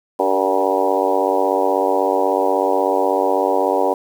harmonic tone with a mistuned harmonic, 96.3 Hz, G2, 30 cents flat, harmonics 3 / 4 / 5 / 6 / 7 / 8 / 9 / 10, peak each -25 / -22 / -21 / -21 / -25 / -22 / -25 / -24 dBFS, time 0.19-3.94 s, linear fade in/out 5 ms, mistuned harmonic 5, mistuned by -30 cents, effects 7-bit

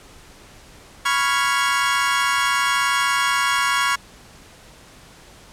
30% pulse chord, C# dominant seventh, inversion third, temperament equal, 987.8 / 1108.7 / 1396.9 / 1661.2 Hz, B5 / C#6 / E#6 / G#6, 0 / 0 / 0 / 0 cents, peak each -22 / -19 / -21 / -21 dBFS, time 1.05-3.96 s, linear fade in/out 10 ms, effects pink hiss -46 dBFS RMS until 5.52 s + low-pass 10000 Hz 12 dB/octave

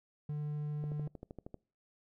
triangle tone, 148.9 Hz, D3, 24 cents sharp, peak -33 dBFS, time 0.29-1.08 s, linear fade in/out 5 ms
click train, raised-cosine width 2 ms, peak -32 dBFS, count 10, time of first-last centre 0.84-1.543 s, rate 12.8 Hz
effects noise-tail reverb RT60 0.4 s tail -25 dB re dry

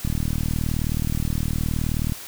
click train, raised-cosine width 5 ms, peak -12 dBFS, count 82, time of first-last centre 0.05-2.122 s, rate 39.1 Hz, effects white hiss -38 dBFS RMS until 2.27 s

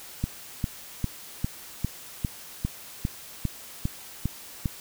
click train, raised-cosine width 5 ms, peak -13 dBFS, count 12, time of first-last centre 0.24-4.658 s, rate 2.49 Hz, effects white hiss -44 dBFS RMS until 4.8 s

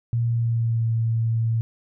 sine tone with pitch glide, 117.4 to 113.86 Hz, A#2 to A#2, +13 to -40 cents, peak -19 dBFS, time 0.13-1.61 s, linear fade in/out 0 ms, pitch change -53 cents, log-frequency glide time 0.24-0.9 s, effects none

